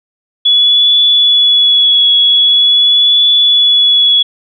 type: tone with vibrato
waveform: sine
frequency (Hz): 3397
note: G#7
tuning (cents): +38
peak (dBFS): -5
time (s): 0.45-4.23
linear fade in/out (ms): 10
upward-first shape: triangle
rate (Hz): 0.44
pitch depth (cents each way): 22
effects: none